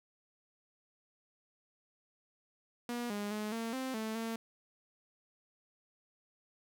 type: tone with pitch steps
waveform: sawtooth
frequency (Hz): 240.2 / 205.4 / 212 / 228 / 261 / 219.7 / 226.8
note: B3 / G#3 / G#3 / A#3 / C4 / A3 / A#3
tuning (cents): -48 / -19 / +36 / -38 / -4 / -2 / -47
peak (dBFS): -32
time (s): 2.89-4.36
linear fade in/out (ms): 2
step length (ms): 210
effects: none